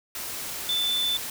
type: tone in noise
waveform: sine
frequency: 3520 Hz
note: A7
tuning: in tune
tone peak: -23 dBFS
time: 0.69-1.17 s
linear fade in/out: 2 ms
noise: white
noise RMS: -34 dBFS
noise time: 0.15-1.3 s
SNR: +8 dB
effects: none